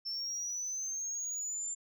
sine linear sweep, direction up, 5350 to 7260 Hz, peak -33 dBFS, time 0.05-1.75 s, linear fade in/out 20 ms, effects tanh soft clip ceiling -33 dBFS

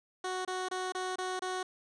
15% pulse tone bursts, 370 Hz, F#4, in tune, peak -27 dBFS, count 6, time 0.24-1.63 s, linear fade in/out 5 ms, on 210 ms, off 26 ms, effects resampled to 22050 Hz

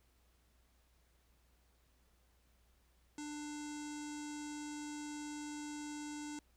square tone with low-pass filter, 296.9 Hz, D4, 19 cents sharp, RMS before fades -45 dBFS, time 3.18-6.39 s, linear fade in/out 2 ms, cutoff 7400 Hz, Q 4.4, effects added 60 Hz sine -70 dBFS peak until 6.56 s + pink hiss -75 dBFS RMS until 6.56 s

